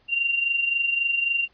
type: tone with amplitude modulation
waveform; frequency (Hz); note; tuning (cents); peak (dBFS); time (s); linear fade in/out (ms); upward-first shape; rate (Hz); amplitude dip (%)
sine; 2770; F7; -15; -18; 0.08-1.48; 50; sine; 23.7; 60
effects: pink hiss -62 dBFS RMS until 1.53 s + resampled to 11025 Hz